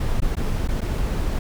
brown noise with dropouts, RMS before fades -22 dBFS, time 0-1.39 s, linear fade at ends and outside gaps 5 ms, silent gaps 0.204-0.219 / 0.354-0.367 / 0.677-0.686 / 0.807-0.815 s, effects none

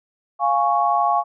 sine chord, Db major, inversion first, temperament equal, 698.5 / 830.6 / 1108.7 Hz, F5 / Ab5 / Db6, 0 / 0 / 0 cents, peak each -20 dBFS, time 0.39-1.24 s, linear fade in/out 50 ms, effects none

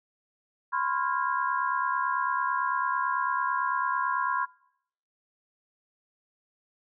sine tone cluster, 1004 / 1073 / 1397 / 1638 Hz, B5 / C6 / F6 / G#6, +28 / +43 / 0 / -24 cents, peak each -29 / -29 / -33 / -34 dBFS, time 0.72-4.46 s, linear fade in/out 20 ms, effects noise-tail reverb RT60 0.7 s tail -24 dB re dry

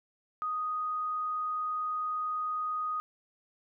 sine tone, 1244.5 Hz, D#6, in tune, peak -30 dBFS, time 0.42-3 s, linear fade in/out 0 ms, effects none

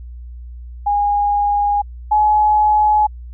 sine tone pair in turn, 820 / 846.5 Hz, G#5 / G#5, -22 / +33 cents, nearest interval minor second, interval 55 cents, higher second, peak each -13 / -10 dBFS, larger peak second, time 0.86-1.82 / 2.11-3.07 s, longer neither, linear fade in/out 10 ms, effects added 60 Hz sine -30 dBFS peak until 3.33 s

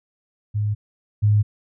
sine tone pair in turn, 104.8 / 104.8 Hz, G#2 / G#2, +16 / +16 cents, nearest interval unison, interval 0 cents, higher neither, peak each -19 / -13 dBFS, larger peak second, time 0.54-0.75 / 1.22-1.43 s, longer neither, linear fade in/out 20 ms, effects none

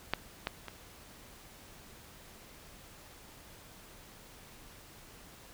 clicks, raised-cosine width 0.3 ms, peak -12 / -16 / -25 dBFS, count 3, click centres 0.136 / 0.471 / 0.683 s, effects pink hiss -54 dBFS RMS until 5.53 s

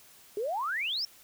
sine exponential sweep, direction up, 392 to 5588 Hz, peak -29 dBFS, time 0.37-1.05 s, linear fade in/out 2 ms, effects white hiss -56 dBFS RMS until 1.23 s

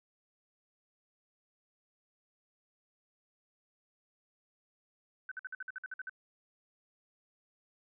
sine tone bursts, 1520 Hz, F#6, 46 cents sharp, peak -38 dBFS, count 11, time 5.29-6.095 s, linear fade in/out 2 ms, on 25 ms, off 53 ms, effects none

